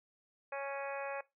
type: harmonic tone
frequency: 277.2 Hz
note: C#4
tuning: in tune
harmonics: 2 / 3 / 4 / 5 / 6 / 7 / 8 / 9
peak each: -40 / -44 / -47 / -50 / -47 / -53 / -53 / -49 dBFS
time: 0.52-1.21 s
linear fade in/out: 5 ms
effects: noise-tail reverb RT60 0.2 s tail -19 dB re dry